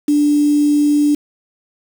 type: tone with quantisation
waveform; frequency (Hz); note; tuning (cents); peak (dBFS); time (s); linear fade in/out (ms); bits
sine; 293.7; D4; 0; -10; 0.08-1.15; 5; 5
effects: none